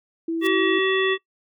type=tone; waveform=sine; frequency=329.6 Hz; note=E4; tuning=in tune; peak=-22 dBFS; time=0.28-0.79 s; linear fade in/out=5 ms
type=noise with exponential growth; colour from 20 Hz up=white; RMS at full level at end=-32 dBFS; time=0.39-0.47 s; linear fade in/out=2 ms; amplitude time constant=16 ms
type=harmonic tone; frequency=381.4 Hz; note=G4; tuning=47 cents flat; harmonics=1 / 3 / 5 / 7 / 9; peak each=-20 / -28 / -25 / -30 / -29 dBFS; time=0.41-1.18 s; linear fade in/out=50 ms
effects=noise-tail reverb RT60 0.1 s tail -20 dB re dry